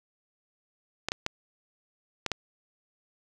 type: clicks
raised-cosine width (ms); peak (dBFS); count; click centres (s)
0.2; -11; 5; 1.086 / 1.119 / 1.264 / 2.263 / 2.317
effects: none